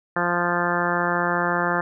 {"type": "harmonic tone", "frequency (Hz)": 174.61, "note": "F3", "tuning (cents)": 0, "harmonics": [1, 2, 3, 4, 5, 6, 7, 8, 9, 10], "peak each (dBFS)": [-29, -29, -29, -29, -29, -29, -29, -29, -29, -29], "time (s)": [0.16, 1.81], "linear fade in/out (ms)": 2, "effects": []}